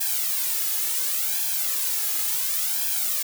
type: noise with flanger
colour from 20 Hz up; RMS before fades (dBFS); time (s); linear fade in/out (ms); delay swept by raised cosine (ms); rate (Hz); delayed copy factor
blue; -25; 0-3.23; 10; 1.2 to 2.4; 0.7; +0.95
effects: none